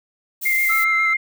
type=noise; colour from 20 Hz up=violet; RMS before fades=-27 dBFS; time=0.41-0.85 s; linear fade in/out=20 ms
type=tone with vibrato; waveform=sine; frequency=2100 Hz; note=C7; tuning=6 cents sharp; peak=-16 dBFS; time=0.45-1.17 s; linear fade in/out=10 ms; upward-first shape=square; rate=7.4 Hz; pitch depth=14 cents each way
type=tone; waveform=triangle; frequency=1318.5 Hz; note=E6; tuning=in tune; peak=-20 dBFS; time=0.69-1.14 s; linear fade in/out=10 ms
effects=none